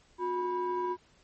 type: ring-modulated tone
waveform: triangle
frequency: 310 Hz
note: D#4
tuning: 6 cents flat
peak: -24 dBFS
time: 0.18-0.97 s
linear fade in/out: 50 ms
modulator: 671 Hz
effects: pink hiss -64 dBFS RMS until 1.23 s + MP3 32 kbps